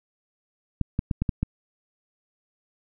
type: clicks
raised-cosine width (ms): 5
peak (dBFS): -11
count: 6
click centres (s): 0.813 / 0.991 / 1.112 / 1.22 / 1.292 / 1.43
effects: none